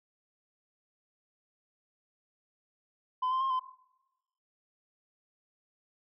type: tone with pitch steps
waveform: sine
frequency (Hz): 1017 / 1042 / 1066 / 1027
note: C6 / C6 / C6 / C6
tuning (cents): -50 / -7 / +32 / -33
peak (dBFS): -25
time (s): 3.22-3.596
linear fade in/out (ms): 10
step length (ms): 94
effects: noise-tail reverb RT60 0.9 s tail -19 dB re dry + tanh soft clip ceiling -26 dBFS